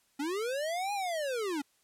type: linear two-way sweep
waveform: square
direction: up then down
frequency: 269.3 to 831 to 269.3 Hz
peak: -32 dBFS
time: 0.19-1.62 s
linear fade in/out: 10 ms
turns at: 0.93 s
effects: white hiss -70 dBFS RMS until 1.83 s + low-pass 12000 Hz 12 dB/octave